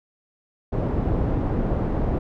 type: low-pass noise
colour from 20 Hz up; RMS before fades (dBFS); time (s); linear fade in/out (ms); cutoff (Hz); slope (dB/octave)
pink; -23; 0.72-2.19; 10; 580; 12
effects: none